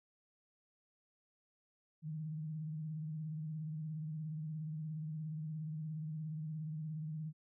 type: tone with vibrato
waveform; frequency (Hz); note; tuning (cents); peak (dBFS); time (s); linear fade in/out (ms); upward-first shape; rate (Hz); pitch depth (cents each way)
sine; 155.56; D#3; 0; -39; 2.02-7.33; 50; sine; 17; 57
effects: none